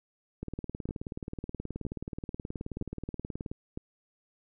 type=two click trains; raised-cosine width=3 ms; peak=-22 / -23 dBFS; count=4 / 59; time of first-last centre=0.89-3.775 / 0.43-3.515 s; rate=1.04 / 18.8 Hz; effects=none